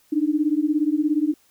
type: beating tone pair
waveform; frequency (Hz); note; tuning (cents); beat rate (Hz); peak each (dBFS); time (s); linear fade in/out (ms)
sine; 293.7 / 310.7; D4 / D#4; 0 / -2; 17; -21; 0.12-1.34; 10
effects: white hiss -60 dBFS RMS until 1.5 s